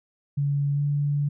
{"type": "tone with pitch glide", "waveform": "sine", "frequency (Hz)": [142.3, 144.45], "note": ["C#3", "D3"], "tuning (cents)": [46, -28], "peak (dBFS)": -21, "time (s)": [0.37, 1.29], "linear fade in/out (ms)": 10, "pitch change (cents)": 26, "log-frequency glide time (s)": [0.74, 0.8], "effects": []}